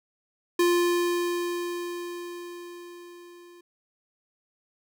square tone with level ramp, 349.2 Hz, F4, in tune, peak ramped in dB -19 to -49 dBFS, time 0.59-3.61 s, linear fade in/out 5 ms, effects none

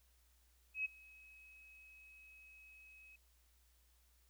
sine tone with ADSR envelope, 2556 Hz, D#7, 46 cents sharp, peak -34 dBFS, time 0.74-3.16 s, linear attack 110 ms, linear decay 16 ms, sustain -24 dB, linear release 5 ms, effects added 60 Hz sine -70 dBFS peak until 4.29 s + white hiss -75 dBFS RMS until 4.29 s

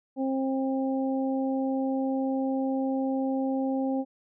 harmonic tone, 266.2 Hz, C4, 30 cents sharp, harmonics 1 / 2 / 3, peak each -26 / -32 / -36 dBFS, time 0.16-4.05 s, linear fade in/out 50 ms, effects none

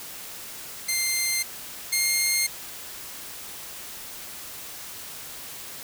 10% pulse tone pair in turn, 2095 / 2125 Hz, C7 / C7, +2 / +26 cents, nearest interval unison, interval 24 cents, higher second, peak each -14 / -12 dBFS, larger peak second, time 0.88-1.43 / 1.92-2.47 s, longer neither, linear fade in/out 10 ms, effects white hiss -39 dBFS RMS until 5.83 s

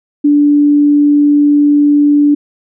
sine tone, 291.5 Hz, D4, 13 cents flat, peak -5 dBFS, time 0.24-2.35 s, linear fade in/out 10 ms, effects none

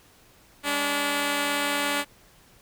5% pulse tone pair together, 204.3 / 287.8 Hz, G#3 / D4, -28 / -35 cents, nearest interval tritone, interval 593 cents, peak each -23 / -13 dBFS, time 0.63-2.05 s, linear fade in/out 50 ms, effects pink hiss -56 dBFS RMS until 2.61 s

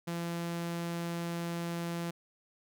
sawtooth tone, 170.2 Hz, F3, 44 cents flat, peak -30 dBFS, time 0.07-2.11 s, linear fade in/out 10 ms, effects none

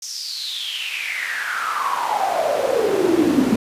brown noise with high-pass filter sweep, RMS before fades -21 dBFS, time 0.02-3.56 s, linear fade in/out 5 ms, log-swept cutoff 5900 to 230 Hz, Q 8.2, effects resampled to 32000 Hz

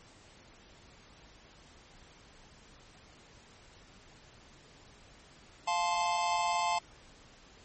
square chord, F major, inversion none, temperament just, 698.5 / 873.1 / 1047.7 Hz, F5 / A5 / C6, 0 / -14 / +2 cents, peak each -34 / -32 / -35 dBFS, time 5.67-6.79 s, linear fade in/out 10 ms, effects pink hiss -57 dBFS RMS until 7.64 s + MP3 32 kbps

